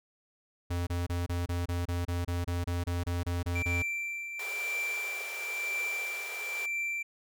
square tone bursts, 87.31 Hz, F2, in tune, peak -30 dBFS, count 16, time 0.7-3.825 s, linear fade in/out 10 ms, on 170 ms, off 27 ms
triangle tone with tremolo, 2349 Hz, D7, in tune, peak -28 dBFS, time 3.55-7.03 s, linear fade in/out 10 ms, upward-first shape triangle, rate 1 Hz, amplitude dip 60%
pink high-pass noise, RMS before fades -44 dBFS, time 4.39-6.66 s, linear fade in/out 5 ms, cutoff 380 Hz, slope 96 dB/octave
effects none

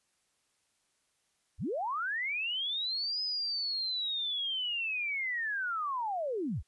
sine linear two-way sweep, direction up then down, 34.79 to 5070 to 34.79 Hz, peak -31 dBFS, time 1.58-6.63 s, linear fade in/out 50 ms, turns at 3.22 s, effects white hiss -75 dBFS RMS until 6.67 s + resampled to 24000 Hz

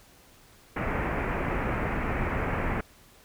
pink low-pass noise, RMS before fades -29 dBFS, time 0.76-2.81 s, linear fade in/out 5 ms, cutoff 2400 Hz, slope 48 dB/octave, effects pink hiss -56 dBFS RMS until 3.24 s

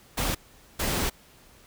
pink noise bursts at uneven times, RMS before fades -27 dBFS, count 2, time 0.17-0.35 / 0.79-1.1 s, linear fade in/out 10 ms, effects pink hiss -55 dBFS RMS until 1.66 s

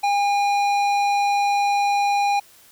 sine tone with tanh clipping, 810 Hz, G#5, 43 cents flat, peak -19 dBFS, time 0.03-2.4 s, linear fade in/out 10 ms, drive 14 dB, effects white hiss -51 dBFS RMS until 2.71 s

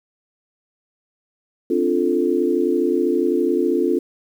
sine chord, D minor seventh, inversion third, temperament equal, 261.6 / 293.7 / 349.2 / 440 Hz, C4 / D4 / F4 / A4, 0 / 0 / 0 / 0 cents, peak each -23 / -23 / -19 / -22 dBFS, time 1.7-3.99 s, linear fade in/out 5 ms, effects 8-bit

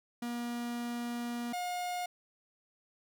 45% pulse tone pair in turn, 238.8 / 715.6 Hz, A#3 / F5, +42 / +42 cents, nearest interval octave + perfect fifth, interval 1900 cents, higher second, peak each -35 / -34 dBFS, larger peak second, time 0.22-1.53 / 1.53-2.06 s, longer first, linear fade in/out 5 ms, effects none

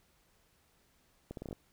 accelerating click train, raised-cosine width 2 ms, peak -28 dBFS, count 7, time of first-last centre 1.31-1.528 s, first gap 62 ms, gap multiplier 0.78, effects pink hiss -70 dBFS RMS until 1.72 s

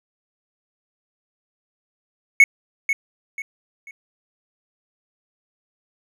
triangle tone with echo, 2204 Hz, C#7, 11 cents flat, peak -5 dBFS, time 2.4-2.44 s, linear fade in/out 2 ms, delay 490 ms, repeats 3, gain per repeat -10 dB, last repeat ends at 3.91 s, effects none

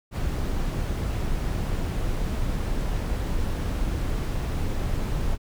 brown noise, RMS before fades -26 dBFS, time 0.11-5.38 s, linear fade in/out 50 ms, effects none

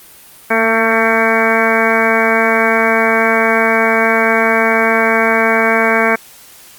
harmonic tone with a mistuned harmonic, 224.7 Hz, A3, 37 cents sharp, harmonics 1 / 2 / 3 / 4 / 5 / 6 / 7 / 8 / 9 / 10, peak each -19 / -17 / -17 / -21 / -20 / -22 / -17 / -22 / -23 / -17 dBFS, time 0.5-6.16 s, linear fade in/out 10 ms, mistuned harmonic 1, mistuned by +22 cents, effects white hiss -40 dBFS RMS until 6.78 s + Opus 32 kbps

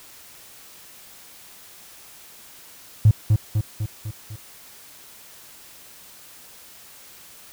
triangle tone with echo, 106.9 Hz, A2, 49 cents flat, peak -5 dBFS, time 3.05-3.11 s, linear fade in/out 5 ms, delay 250 ms, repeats 5, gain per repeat -5 dB, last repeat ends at 4.36 s, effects tanh soft clip ceiling -7 dBFS + white hiss -46 dBFS RMS until 7.52 s

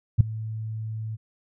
sine tone with ADSR envelope, 110 Hz, A2, in tune, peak -8 dBFS, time 0.18-1.17 s, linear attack 25 ms, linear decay 6 ms, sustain -21 dB, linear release 27 ms, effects none

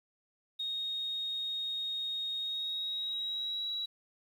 sine tone with pitch glide, 3729 to 3892 Hz, A#7 to B7, 0 to -26 cents, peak -33 dBFS, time 0.59-3.86 s, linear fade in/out 10 ms, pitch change +74 cents, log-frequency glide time 2.39-3.69 s, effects 10-bit

